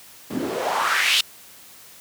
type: noise with band-pass filter sweep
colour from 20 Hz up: white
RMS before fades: -22 dBFS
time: 0.3-1.21 s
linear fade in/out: 5 ms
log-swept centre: 210 to 3600 Hz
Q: 2.8
effects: white hiss -46 dBFS RMS until 2 s + high-pass 60 Hz 12 dB/octave